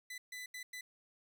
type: tone bursts at uneven times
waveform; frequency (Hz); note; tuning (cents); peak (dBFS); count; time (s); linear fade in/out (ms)
sawtooth; 1999; B6; +20; -40; 4; 0.1-0.18 / 0.32-0.46 / 0.54-0.63 / 0.73-0.81; 5
effects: none